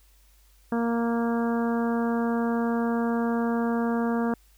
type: harmonic tone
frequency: 233.1 Hz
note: A#3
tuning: in tune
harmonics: 1 / 2 / 3 / 4 / 5 / 6 / 7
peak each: -24 / -30 / -34 / -36 / -38 / -40 / -41 dBFS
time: 0.72-4.34 s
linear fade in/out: 2 ms
effects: added 50 Hz sine -56 dBFS peak until 4.57 s + white hiss -63 dBFS RMS until 4.57 s